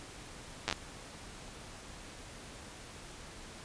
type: slowing click train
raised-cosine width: 0.2 ms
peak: -14 dBFS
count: 5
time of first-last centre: 0.68-0.726 s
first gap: 9 ms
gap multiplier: 1.17
effects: pink hiss -49 dBFS RMS until 3.64 s + resampled to 22050 Hz